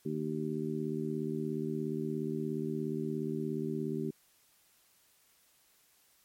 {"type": "harmonic tone", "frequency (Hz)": 77, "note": "D#2", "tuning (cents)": -17, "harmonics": [2, 3, 4, 5], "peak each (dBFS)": [-38, -37, -39, -37], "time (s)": [0.05, 4.11], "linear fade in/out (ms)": 10, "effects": ["white hiss -67 dBFS RMS until 6.24 s", "MP3 64 kbps"]}